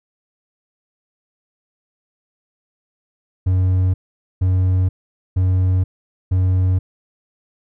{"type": "tone bursts", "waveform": "triangle", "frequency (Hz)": 92.5, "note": "F#2", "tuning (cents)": 0, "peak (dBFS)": -11, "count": 4, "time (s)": [3.46, 6.79], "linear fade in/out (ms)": 10, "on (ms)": 480, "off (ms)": 470, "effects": []}